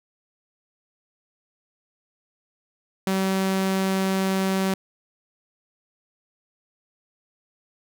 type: tone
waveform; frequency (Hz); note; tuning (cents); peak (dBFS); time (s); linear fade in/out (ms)
sawtooth; 191.2; G3; -43; -17; 3.07-4.74; 2
effects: none